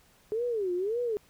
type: tone with vibrato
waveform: sine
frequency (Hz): 415.3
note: G#4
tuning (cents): 0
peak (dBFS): -27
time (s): 0.32-1.17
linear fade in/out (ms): 0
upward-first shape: sine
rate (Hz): 1.8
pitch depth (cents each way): 280
effects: pink hiss -62 dBFS RMS until 1.29 s